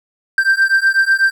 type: beating tone pair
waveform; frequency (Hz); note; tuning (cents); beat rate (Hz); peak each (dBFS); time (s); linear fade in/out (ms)
triangle; 1568 / 1576.1; G6 / G6; 0 / +9; 8.1; -12; 0.38-1.31; 2
effects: none